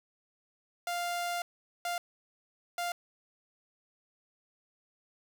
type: tone bursts at uneven times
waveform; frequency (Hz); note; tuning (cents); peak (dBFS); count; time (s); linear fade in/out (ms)
sawtooth; 698.5; F5; 0; -28; 3; 0.87-1.42 / 1.85-1.98 / 2.78-2.92; 2
effects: none